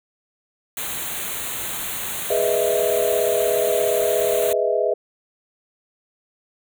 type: band-stop noise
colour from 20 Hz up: white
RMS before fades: -28 dBFS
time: 0.77-4.53 s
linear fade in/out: 2 ms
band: 4200 to 6300 Hz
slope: 96 dB/octave
type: chord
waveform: sine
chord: E major seventh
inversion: first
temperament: equal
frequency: 415.3 / 493.9 / 622.3 / 659.3 Hz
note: G#4 / B4 / D#5 / E5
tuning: 0 / 0 / 0 / 0 cents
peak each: -23 dBFS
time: 2.3-4.94 s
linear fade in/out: 5 ms
effects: none